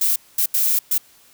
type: noise bursts at uneven times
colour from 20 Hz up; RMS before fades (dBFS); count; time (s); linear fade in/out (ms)
violet; -18; 4; 0.01-0.16 / 0.38-0.46 / 0.54-0.79 / 0.91-0.98; 5
effects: white hiss -52 dBFS RMS until 1.33 s